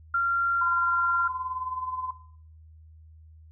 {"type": "tone", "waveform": "sine", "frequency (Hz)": 1381, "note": "F6", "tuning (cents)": -20, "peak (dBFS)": -21, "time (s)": [0.14, 1.28], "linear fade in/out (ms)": 5}
{"type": "tone with tremolo", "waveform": "sine", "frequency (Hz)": 1022, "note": "C6", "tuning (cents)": -41, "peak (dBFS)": -26, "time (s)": [0.61, 2.11], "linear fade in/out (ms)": 5, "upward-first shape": "triangle", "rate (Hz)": 19, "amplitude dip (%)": 60}
{"effects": ["noise-tail reverb RT60 0.6 s tail -17 dB re dry", "added 79 Hz sine -48 dBFS peak until 3.51 s"]}